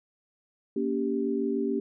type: chord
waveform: sine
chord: G diminished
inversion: first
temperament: just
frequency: 235.2 / 282.2 / 392 Hz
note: Bb3 / Db4 / G4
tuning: +16 / +31 / 0 cents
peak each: -30 / -30 / -29 dBFS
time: 0.76-1.8 s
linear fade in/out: 5 ms
effects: none